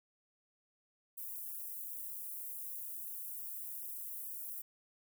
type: high-pass noise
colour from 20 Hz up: white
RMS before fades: -44 dBFS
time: 1.17-4.62 s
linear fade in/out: 10 ms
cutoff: 11000 Hz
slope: 24 dB/octave
effects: none